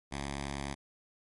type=tone with notch filter; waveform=5% pulse; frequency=69.8 Hz; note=C#2; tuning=13 cents sharp; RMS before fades=-38 dBFS; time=0.11-0.75 s; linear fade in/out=20 ms; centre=480 Hz; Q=1.1; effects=MP3 48 kbps